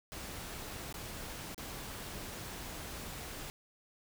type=noise with dropouts; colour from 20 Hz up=pink; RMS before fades=-44 dBFS; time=0.12-3.5 s; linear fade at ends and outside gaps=0 ms; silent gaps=0.926-0.942 / 1.545-1.579 s; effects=none